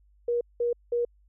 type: tone bursts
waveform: sine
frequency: 477.1 Hz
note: A#4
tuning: 40 cents sharp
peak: -23 dBFS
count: 3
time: 0.28-1.05 s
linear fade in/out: 5 ms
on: 130 ms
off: 190 ms
effects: added 50 Hz sine -58 dBFS peak until 1.28 s